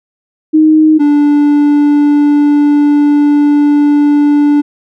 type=tone pair in turn; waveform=sine / triangle; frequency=311.1 / 291.9 Hz; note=D#4 / D4; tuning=0 / -10 cents; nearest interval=minor second; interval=110 cents; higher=first; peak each=-3 dBFS; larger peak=neither; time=0.53-0.99 / 0.99-4.62 s; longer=second; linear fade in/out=20 ms; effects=none